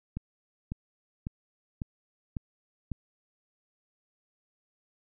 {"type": "click train", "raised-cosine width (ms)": 5, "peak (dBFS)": -21, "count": 6, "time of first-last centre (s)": [0.17, 2.917], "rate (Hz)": 1.82, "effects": []}